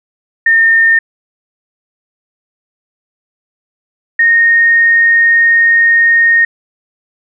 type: tone pair in turn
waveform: sine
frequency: 1821 / 1850.7 Hz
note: A#6 / A#6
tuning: -41 / -13 cents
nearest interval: unison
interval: 28 cents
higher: second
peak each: -5 dBFS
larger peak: neither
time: 0.46-0.99 / 4.19-6.45 s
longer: second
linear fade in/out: 5 ms
effects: none